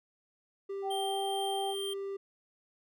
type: tone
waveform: triangle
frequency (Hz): 394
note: G4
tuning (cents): +9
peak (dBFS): -33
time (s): 0.69-2.17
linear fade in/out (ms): 10
type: tone with pitch glide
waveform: sine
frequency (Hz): 775 to 781.7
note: G5 to G5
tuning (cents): -20 to -5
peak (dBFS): -33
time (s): 0.82-1.75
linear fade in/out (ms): 50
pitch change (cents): +15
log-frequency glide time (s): 1.07-1.15
type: tone with tremolo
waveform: square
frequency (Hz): 3168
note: G7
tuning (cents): +18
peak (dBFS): -37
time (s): 0.9-1.94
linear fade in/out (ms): 10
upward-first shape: triangle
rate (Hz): 2.3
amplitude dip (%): 25
effects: none